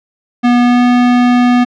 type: tone with pitch glide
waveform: square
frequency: 242.9 to 245.3 Hz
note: B3 to B3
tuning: -29 to -12 cents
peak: -7 dBFS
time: 0.43-1.65 s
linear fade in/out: 20 ms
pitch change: +17 cents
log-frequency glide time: 0.6-0.83 s
effects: low-pass 3000 Hz 12 dB/octave